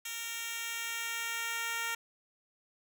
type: tone with high-pass filter sweep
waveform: 10% pulse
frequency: 462 Hz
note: A#4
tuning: 16 cents flat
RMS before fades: -37 dBFS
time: 0.05-1.95 s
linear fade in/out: 5 ms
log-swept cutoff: 3100 to 1200 Hz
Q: 0.74
effects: none